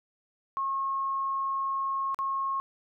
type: tone with dropouts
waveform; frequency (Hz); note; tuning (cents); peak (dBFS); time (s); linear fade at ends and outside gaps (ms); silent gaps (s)
sine; 1085; C#6; -37; -27; 0.57-2.6; 0; 2.145-2.189
effects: none